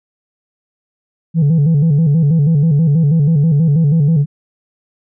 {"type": "tone with vibrato", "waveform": "sine", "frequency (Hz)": 153.6, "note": "D#3", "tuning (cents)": -22, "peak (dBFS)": -6, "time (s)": [1.34, 4.26], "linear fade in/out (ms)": 50, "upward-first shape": "square", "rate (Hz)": 6.2, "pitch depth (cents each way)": 120, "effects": ["tanh soft clip ceiling -7 dBFS"]}